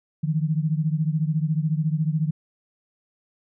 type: beating tone pair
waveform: sine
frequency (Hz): 152.5 / 166.5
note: D#3 / E3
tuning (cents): -34 / +18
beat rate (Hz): 14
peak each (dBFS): -22 / -25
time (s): 0.23-2.31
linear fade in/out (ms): 10
effects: none